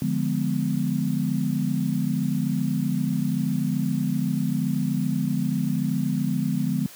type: chord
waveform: sine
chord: D diminished seventh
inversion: none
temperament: equal with one note detuned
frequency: 146.83 / 174.61 / 207.7 / 250.1 Hz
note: D3 / F3 / Ab3 / Cb4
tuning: 0 / 0 / 0 / +22 cents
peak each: -27 dBFS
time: 0.02-6.86 s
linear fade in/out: 0 ms
effects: white hiss -45 dBFS RMS until 6.95 s + high-pass 80 Hz 12 dB/octave